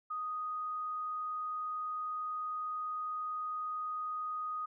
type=tone; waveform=sine; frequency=1244.5 Hz; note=D#6; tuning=in tune; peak=-35 dBFS; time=0.1-4.66 s; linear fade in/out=10 ms; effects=none